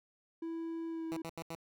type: tone with pitch glide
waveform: triangle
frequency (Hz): 329.6 to 324.7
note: E4 to E4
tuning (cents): 0 to -26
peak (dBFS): -35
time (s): 0.42-1.22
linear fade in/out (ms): 5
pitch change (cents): -26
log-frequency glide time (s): 0.89-1.06
type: tone bursts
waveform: 10% pulse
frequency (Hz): 164.81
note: E3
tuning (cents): 0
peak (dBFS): -32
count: 4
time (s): 1.12-1.551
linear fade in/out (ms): 0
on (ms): 47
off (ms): 81
effects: none